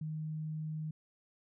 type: tone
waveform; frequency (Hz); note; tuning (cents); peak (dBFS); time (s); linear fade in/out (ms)
sine; 155.6; D#3; 0; -36; 0.01-0.91; 5
effects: none